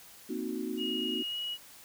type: chord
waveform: sine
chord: C half-diminished seventh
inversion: third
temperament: equal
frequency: 233.1 / 261.6 / 311.1 / 370 Hz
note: Bb3 / C4 / Eb4 / Gb4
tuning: 0 / 0 / 0 / 0 cents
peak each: -38 dBFS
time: 0.29-1.23 s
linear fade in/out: 10 ms
type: tone with pitch glide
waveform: sine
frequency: 2877 to 2909 Hz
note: F#7 to F#7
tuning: -49 to -30 cents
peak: -33 dBFS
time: 0.77-1.58 s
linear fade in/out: 50 ms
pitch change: +19 cents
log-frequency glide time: 1.28-1.37 s
effects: white hiss -53 dBFS RMS until 1.84 s